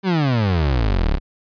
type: exponential sweep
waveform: 30% pulse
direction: down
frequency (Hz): 199.9 to 30.87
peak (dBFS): -13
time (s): 0.03-1.2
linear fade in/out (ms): 50
effects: resampled to 11025 Hz